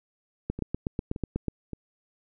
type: two click trains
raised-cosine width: 3 ms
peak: -22 / -15 dBFS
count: 3 / 9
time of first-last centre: 0.59-1.733 / 0.5-1.483 s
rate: 1.75 / 8.14 Hz
effects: none